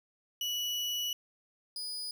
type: tone pair in turn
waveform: 35% pulse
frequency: 2943 / 4950 Hz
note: F#7 / D#8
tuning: -10 / -10 cents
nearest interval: major sixth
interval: 900 cents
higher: second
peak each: -30 / -35 dBFS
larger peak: first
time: 0.41-1.13 / 1.76-2.11 s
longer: first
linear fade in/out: 2 ms
effects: none